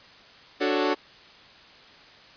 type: chord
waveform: sawtooth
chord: D major seventh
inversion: none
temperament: equal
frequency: 293.7 / 370 / 440 / 554.4 Hz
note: D4 / F#4 / A4 / C#5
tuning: 0 / 0 / 0 / 0 cents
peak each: -23 / -23 / -24 / -26 dBFS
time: 0.6-0.95 s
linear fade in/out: 20 ms
effects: white hiss -50 dBFS RMS until 2.36 s + resampled to 11025 Hz